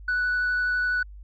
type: tone with vibrato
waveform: sine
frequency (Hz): 1482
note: F#6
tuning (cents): +2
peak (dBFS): -20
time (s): 0.08-1.03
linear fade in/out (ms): 5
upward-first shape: sine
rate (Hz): 12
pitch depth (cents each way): 8
effects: tanh soft clip ceiling -20 dBFS + added 50 Hz sine -40 dBFS peak until 1.23 s